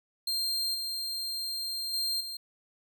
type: tone with level steps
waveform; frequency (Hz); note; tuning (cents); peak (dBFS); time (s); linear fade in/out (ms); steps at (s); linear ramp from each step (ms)
40% pulse; 4186; C8; 0; -27 / -31 / -27 / -35; 0.27-2.37; 5; 0.74 / 1.93 / 2.2; 10
effects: none